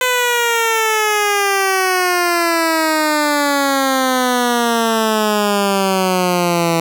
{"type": "exponential sweep", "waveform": "10% pulse", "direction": "down", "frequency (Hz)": [507, 165], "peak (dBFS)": -5, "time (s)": [0.01, 6.8], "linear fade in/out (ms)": 2, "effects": []}